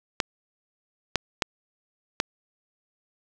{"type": "clicks", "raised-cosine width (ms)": 0.2, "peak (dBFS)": -4, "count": 4, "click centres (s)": [0.202, 1.157, 1.422, 2.201], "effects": []}